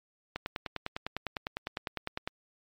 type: click train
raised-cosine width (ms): 0.3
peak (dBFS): -17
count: 20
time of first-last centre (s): 0.36-2.275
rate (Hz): 9.92
effects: MP3 96 kbps